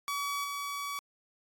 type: tone with level steps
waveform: sawtooth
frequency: 1138 Hz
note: C#6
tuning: 45 cents sharp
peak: -28 / -31 dBFS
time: 0.08-0.99 s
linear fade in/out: 0 ms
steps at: 0.44 s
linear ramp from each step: 2 ms
effects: AAC 64 kbps